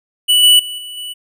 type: tone with level steps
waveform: square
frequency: 2960 Hz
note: F#7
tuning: in tune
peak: -9 / -6 / -24 / -28 / -25 dBFS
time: 0.28-1.14 s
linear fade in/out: 20 ms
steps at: 0.43 / 0.59 / 0.78 / 0.97 s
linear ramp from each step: 5 ms
effects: none